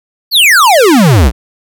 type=exponential sweep; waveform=square; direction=down; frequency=4660 to 53 Hz; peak=-4 dBFS; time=0.31-1.32 s; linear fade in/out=50 ms; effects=none